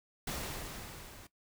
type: noise with level ramp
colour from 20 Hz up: pink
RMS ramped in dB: -37 to -53 dBFS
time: 0.27-1.27 s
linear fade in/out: 5 ms
effects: noise-tail reverb RT60 0.1 s tail -17 dB re dry